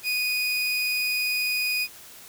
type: tone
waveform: 30% pulse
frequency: 2480 Hz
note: D#7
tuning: 6 cents flat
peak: -21 dBFS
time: 0.03-1.88 s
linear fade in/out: 50 ms
effects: white hiss -46 dBFS RMS until 2.28 s